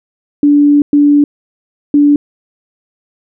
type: tone bursts at uneven times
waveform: sine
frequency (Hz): 290.3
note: D4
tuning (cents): -20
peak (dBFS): -4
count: 3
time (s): 0.43-0.82 / 0.93-1.24 / 1.94-2.16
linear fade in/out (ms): 2
effects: none